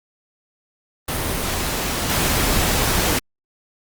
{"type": "noise with level steps", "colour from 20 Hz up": "pink", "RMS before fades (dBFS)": [-23, -19], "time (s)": [1.08, 3.19], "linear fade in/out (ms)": 5, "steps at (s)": 2.09, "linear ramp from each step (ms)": 10, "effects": ["Opus 32 kbps"]}